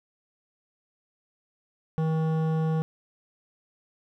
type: tone with hard clipping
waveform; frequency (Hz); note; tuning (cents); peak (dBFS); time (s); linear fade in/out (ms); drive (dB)
sine; 159.3; D#3; +41; -25; 1.98-2.82; 0; 13
effects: none